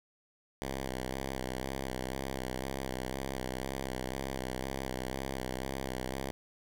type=tone with vibrato; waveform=5% pulse; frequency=65.41 Hz; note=C2; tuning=in tune; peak=-24 dBFS; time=0.62-6.31 s; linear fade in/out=0 ms; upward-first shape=square; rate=2 Hz; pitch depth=38 cents each way; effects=none